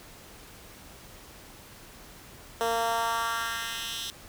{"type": "tone with high-pass filter sweep", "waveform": "10% pulse", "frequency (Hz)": 229.7, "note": "A#3", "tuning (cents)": -25, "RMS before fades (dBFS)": -30, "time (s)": [2.61, 4.1], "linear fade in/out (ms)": 0, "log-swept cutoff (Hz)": [470, 3700], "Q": 1.8, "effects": ["pink hiss -49 dBFS RMS until 4.28 s"]}